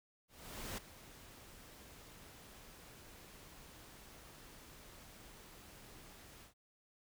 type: noise with ADSR envelope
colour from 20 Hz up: pink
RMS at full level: -43 dBFS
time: 0.28-6.54 s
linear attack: 500 ms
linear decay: 4 ms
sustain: -14 dB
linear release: 110 ms
effects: none